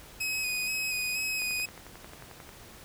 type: tone with vibrato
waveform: sawtooth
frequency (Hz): 2520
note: D#7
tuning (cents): +21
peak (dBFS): -26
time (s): 0.2-1.66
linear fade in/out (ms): 10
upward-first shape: square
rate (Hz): 2.1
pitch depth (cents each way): 21
type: click train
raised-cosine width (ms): 0.5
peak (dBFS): -30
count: 13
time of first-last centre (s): 1.42-2.491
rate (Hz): 11.2
effects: pink hiss -50 dBFS RMS until 2.84 s